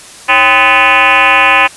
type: tone with frequency modulation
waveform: sine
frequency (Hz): 1740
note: A6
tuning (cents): -20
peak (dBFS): -4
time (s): 0.28-1.68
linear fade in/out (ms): 20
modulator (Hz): 238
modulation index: 4.3
effects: white hiss -33 dBFS RMS until 1.76 s + resampled to 24000 Hz